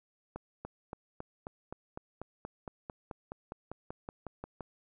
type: accelerating click train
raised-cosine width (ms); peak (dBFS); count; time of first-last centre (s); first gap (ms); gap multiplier
1; -26; 20; 0.36-4.607; 290; 0.97
effects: none